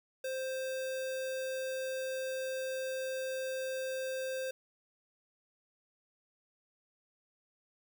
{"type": "tone with sample-and-hold", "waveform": "sine", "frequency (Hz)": 523.3, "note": "C5", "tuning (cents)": 0, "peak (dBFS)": -34, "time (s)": [0.24, 4.51], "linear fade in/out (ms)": 5, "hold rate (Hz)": 2100, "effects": []}